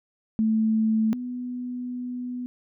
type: tone pair in turn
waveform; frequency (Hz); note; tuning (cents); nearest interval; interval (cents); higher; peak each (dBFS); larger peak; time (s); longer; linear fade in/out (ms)
sine; 220 / 247.7; A3 / B3; 0 / +5; major second; 205; second; -19 / -29; first; 0.39-1.13 / 1.13-2.46; second; 0
effects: none